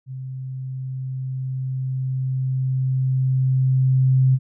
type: tone with level ramp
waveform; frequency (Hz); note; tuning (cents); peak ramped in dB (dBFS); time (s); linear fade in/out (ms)
sine; 130.81; C3; 0; -29 to -12; 0.06-4.39; 50
effects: none